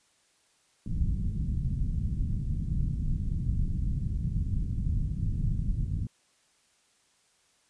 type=low-pass noise; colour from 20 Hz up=pink; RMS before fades=-29 dBFS; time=0.86-6.07 s; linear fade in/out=2 ms; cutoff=180 Hz; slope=24 dB/octave; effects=white hiss -67 dBFS RMS until 7.69 s + resampled to 22050 Hz

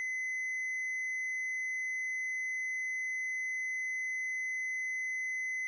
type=tone with tanh clipping; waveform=triangle; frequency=2034 Hz; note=C7; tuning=50 cents flat; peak=-34 dBFS; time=0-5.67 s; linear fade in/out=0 ms; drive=8 dB; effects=none

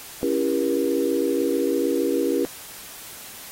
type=chord; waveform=sine; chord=C# diminished seventh; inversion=none; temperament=just; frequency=277.2 / 332.6 / 399.1 / 479 Hz; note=C#4 / E4 / G4 / Bb4; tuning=0 / +16 / +31 / +47 cents; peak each=-25 dBFS; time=0.23-2.45 s; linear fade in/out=0 ms; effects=white hiss -40 dBFS RMS until 3.51 s + AAC 48 kbps

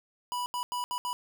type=tone bursts at uneven times; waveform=square; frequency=982 Hz; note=B5; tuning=10 cents flat; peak=-31 dBFS; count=5; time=0.32-0.46 / 0.54-0.63 / 0.72-0.84 / 0.91-0.98 / 1.05-1.13 s; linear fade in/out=0 ms; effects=none

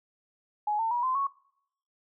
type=tone with pitch steps; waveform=sine; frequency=839 / 899.2 / 963.8 / 1032.9 / 1107.1 Hz; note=G#5 / A5 / B5 / C6 / C#6; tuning=+17 / +37 / -43 / -23 / -3 cents; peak=-25 dBFS; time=0.67-1.27 s; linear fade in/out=5 ms; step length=120 ms; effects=noise-tail reverb RT60 0.7 s tail -22 dB re dry

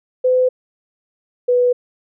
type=tone pair in turn; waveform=sine; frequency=508 / 492.7 Hz; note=B4 / B4; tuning=+49 / -4 cents; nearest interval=minor second; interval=53 cents; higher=first; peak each=-11 dBFS; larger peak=neither; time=0.24-0.49 / 1.48-1.73 s; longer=neither; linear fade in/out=10 ms; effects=none

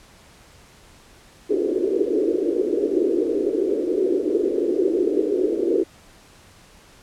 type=band-pass noise; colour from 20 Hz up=pink; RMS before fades=-21 dBFS; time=1.49-5.84 s; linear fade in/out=20 ms; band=320 to 450 Hz; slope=48 dB/octave; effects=pink hiss -50 dBFS RMS until 7.02 s + low-pass 10000 Hz 12 dB/octave

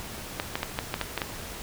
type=clicks; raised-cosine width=0.3 ms; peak=-11 dBFS; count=8; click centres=0.399 / 0.555 / 0.631 / 0.789 / 0.941 / 1.013 / 1.177 / 1.218 s; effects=pink hiss -39 dBFS RMS until 1.62 s

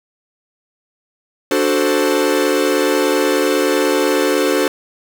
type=chord; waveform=45% pulse; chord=D dominant seventh; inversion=none; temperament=equal; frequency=293.7 / 370 / 440 / 523.3 Hz; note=D4 / F#4 / A4 / C5; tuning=0 / 0 / 0 / 0 cents; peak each=-19 dBFS; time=1.51-4.68 s; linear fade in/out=2 ms; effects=none

